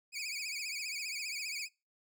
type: tone with vibrato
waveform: 20% pulse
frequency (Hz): 2381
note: D7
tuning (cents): +23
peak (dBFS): -32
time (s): 0.12-1.69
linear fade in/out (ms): 50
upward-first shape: triangle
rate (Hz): 15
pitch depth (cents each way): 150
effects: noise-tail reverb RT60 0.3 s tail -26 dB re dry